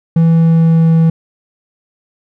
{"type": "tone with pitch glide", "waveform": "triangle", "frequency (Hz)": [164.81, 163.2], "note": ["E3", "E3"], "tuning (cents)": [0, -17], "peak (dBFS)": -4, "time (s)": [0.16, 1.1], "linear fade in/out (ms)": 5, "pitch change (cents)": -17, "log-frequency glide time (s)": [0.28, 0.93], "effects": []}